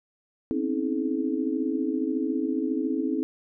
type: tone cluster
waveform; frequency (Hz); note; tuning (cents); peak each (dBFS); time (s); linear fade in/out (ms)
sine; 252.3 / 266.8 / 288.5 / 319.8 / 427.5; B3 / C4 / D4 / D#4 / A4; +37 / +34 / -31 / +48 / -50; -34 / -28 / -37 / -28 / -33; 0.51-3.23; 0
effects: none